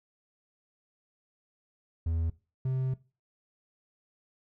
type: tone pair in turn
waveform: triangle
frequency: 82.2 / 130.48 Hz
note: E2 / C3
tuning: -4 / -4 cents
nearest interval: minor sixth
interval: 800 cents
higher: second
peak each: -25 dBFS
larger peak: neither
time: 2.06-2.3 / 2.65-2.94 s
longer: second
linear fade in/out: 5 ms
effects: noise-tail reverb RT60 0.3 s tail -19 dB re dry